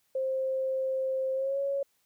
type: tone with pitch glide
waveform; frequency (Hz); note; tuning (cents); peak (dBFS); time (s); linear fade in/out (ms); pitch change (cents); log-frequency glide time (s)
sine; 527 to 555.1; C5 to C#5; +12 to +2; -27; 0.15-1.83; 5; +90; 1.34-1.59
effects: white hiss -72 dBFS RMS until 2.05 s